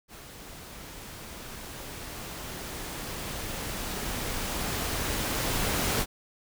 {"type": "noise with level ramp", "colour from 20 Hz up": "pink", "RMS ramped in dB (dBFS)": [-46, -27], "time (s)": [0.08, 6.06], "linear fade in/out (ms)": 50, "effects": []}